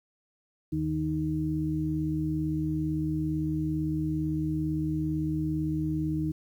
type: harmonic tone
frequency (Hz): 77.78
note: D#2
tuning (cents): 0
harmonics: 1 / 2 / 4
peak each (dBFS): -36 / -30 / -29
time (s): 0.72-6.32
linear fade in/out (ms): 10
effects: 10-bit